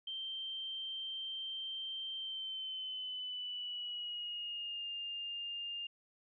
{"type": "tone with pitch glide", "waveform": "sine", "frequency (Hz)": [3136, 2810], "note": ["G7", "F7"], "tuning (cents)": [0, 10], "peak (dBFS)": -39, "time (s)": [0.07, 5.87], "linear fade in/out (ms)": 5, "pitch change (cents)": -190, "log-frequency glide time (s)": [2.17, 4.88], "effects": []}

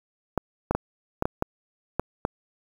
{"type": "clicks", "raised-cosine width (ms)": 1, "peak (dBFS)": -9, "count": 8, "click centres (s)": [0.377, 0.71, 0.75, 1.224, 1.255, 1.424, 1.996, 2.251], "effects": ["7-bit"]}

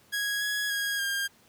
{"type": "tone with pitch steps", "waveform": "sawtooth", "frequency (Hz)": [1656, 1673, 1642, 1608], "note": ["G#6", "G#6", "G#6", "G6"], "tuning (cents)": [-5, 12, -20, 44], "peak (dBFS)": -24, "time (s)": [0.12, 1.28], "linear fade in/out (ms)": 20, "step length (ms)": 290, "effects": ["pink hiss -60 dBFS RMS until 1.48 s", "high-pass 100 Hz 12 dB/octave"]}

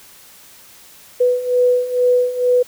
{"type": "beating tone pair", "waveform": "sine", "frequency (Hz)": [493.9, 496.1], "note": ["B4", "B4"], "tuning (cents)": [0, 8], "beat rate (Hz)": 2.2, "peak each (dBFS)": [-18, -14], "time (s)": [1.2, 2.63], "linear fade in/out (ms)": 10, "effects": ["white hiss -44 dBFS RMS until 2.67 s"]}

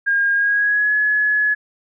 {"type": "tone with pitch glide", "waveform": "sine", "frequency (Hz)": [1619, 1697.5], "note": ["G#6", "G#6"], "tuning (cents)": [-45, 37], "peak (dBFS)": -14, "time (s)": [0.06, 1.55], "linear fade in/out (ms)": 20, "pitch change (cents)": 82, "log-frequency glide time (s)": [0.33, 0.94], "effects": []}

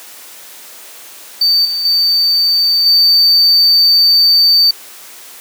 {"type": "tone with level steps", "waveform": "triangle", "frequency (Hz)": 4586, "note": "D8", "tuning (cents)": -42, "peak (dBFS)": [-7, -14, -8, -5], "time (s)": [1.41, 4.71], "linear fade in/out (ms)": 5, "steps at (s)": [1.65, 1.85, 2.86], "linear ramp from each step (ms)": 2, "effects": ["white hiss -35 dBFS RMS until 5.4 s", "high-pass 300 Hz 12 dB/octave"]}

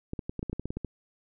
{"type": "clicks", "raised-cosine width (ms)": 3, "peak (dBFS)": -20, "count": 12, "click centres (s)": [0.134, 0.192, 0.295, 0.393, 0.429, 0.497, 0.53, 0.596, 0.656, 0.705, 0.77, 0.847], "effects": []}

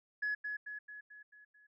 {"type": "tone with echo", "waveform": "sine", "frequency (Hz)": 1692, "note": "G#6", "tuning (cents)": 32, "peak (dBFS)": -31, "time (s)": [0.22, 0.35], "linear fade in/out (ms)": 10, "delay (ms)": 220, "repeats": 6, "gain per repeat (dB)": -5, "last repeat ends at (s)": 1.67, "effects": ["tanh soft clip ceiling -29 dBFS"]}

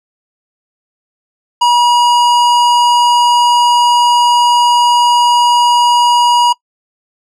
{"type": "tone", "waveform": "square", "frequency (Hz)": 962, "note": "B5", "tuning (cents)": -46, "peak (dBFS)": -7, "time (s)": [1.61, 6.53], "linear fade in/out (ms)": 10, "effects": ["noise-tail reverb RT60 0.1 s tail -23 dB re dry", "low-pass 7000 Hz 12 dB/octave"]}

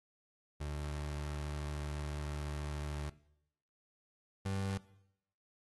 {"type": "tone pair in turn", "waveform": "30% pulse", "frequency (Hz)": [73.9, 97.19], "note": ["D2", "G2"], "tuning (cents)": [11, -14], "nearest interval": "perfect fourth", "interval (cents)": 475, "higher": "second", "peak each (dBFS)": [-35, -32], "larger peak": "second", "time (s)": [[0.6, 3.1], [4.45, 4.78]], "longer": "first", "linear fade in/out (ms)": 10, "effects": ["noise-tail reverb RT60 0.8 s tail -19 dB re dry", "AAC 32 kbps"]}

